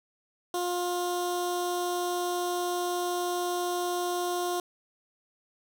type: tone with notch filter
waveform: 15% pulse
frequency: 354.4 Hz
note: F4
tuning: 25 cents sharp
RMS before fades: -30 dBFS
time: 0.54-4.6 s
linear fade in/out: 2 ms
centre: 1900 Hz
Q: 0.79
effects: none